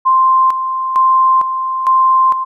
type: tone with tremolo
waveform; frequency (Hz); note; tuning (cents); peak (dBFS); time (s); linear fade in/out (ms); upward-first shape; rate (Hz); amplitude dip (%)
sine; 1046.5; C6; 0; -7; 0.05-2.45; 20; square; 1.1; 60
effects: none